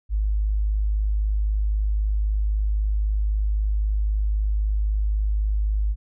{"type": "tone", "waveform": "sine", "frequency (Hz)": 51.91, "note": "G#1", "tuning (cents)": 0, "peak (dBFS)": -19, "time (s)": [0.09, 5.96], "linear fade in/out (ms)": 50, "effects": []}